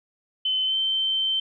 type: tone with pitch glide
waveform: sine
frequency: 3053 to 3103 Hz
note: G7 to G7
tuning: -46 to -18 cents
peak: -21 dBFS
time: 0.45-1.4 s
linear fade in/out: 5 ms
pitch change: +28 cents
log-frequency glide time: 0.65-0.76 s
effects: none